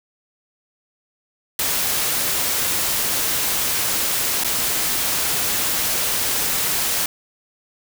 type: noise with dropouts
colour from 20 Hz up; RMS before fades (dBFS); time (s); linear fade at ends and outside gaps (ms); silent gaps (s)
white; -21; 1.59-7.06; 2; 4.437-4.445
effects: none